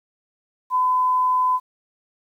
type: tone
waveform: sine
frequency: 1011 Hz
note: B5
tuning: 40 cents sharp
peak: -16 dBFS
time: 0.7-1.6 s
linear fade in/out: 50 ms
effects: 9-bit